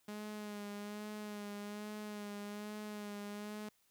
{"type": "tone with vibrato", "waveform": "sawtooth", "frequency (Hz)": 208, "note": "G#3", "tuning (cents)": 3, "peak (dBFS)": -39, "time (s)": [0.08, 3.69], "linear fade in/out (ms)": 5, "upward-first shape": "sine", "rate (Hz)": 1.2, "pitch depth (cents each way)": 30, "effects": ["white hiss -74 dBFS RMS until 3.9 s"]}